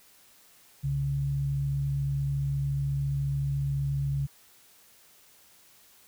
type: tone pair together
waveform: sine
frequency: 64.93 / 139.1 Hz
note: C2 / C#3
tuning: -13 / +6 cents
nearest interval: octave + minor second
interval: 1319 cents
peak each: -36 / -26 dBFS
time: 0.83-4.27 s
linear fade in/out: 20 ms
effects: white hiss -58 dBFS RMS until 6.07 s